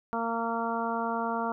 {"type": "harmonic tone", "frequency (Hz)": 230, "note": "A#3", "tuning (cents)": -23, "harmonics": [1, 2, 3, 4, 5, 6], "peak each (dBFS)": [-34, -36, -34, -33, -36, -37], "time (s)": [0.13, 1.52], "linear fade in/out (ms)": 0, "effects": []}